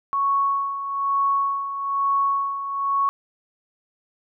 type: tone with tremolo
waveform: sine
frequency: 1108.7 Hz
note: C#6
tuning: in tune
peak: -17 dBFS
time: 0.13-3.09 s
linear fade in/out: 0 ms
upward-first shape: sine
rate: 1.1 Hz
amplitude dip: 65%
effects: none